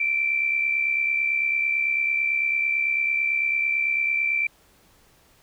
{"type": "tone pair together", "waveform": "sine", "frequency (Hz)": [2338, 2407], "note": ["D7", "D7"], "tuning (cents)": [-8, 42], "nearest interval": "minor second", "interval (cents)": 50, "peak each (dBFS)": [-21, -29], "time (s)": [0, 4.47], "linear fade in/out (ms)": 5, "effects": ["pink hiss -58 dBFS RMS until 5.42 s"]}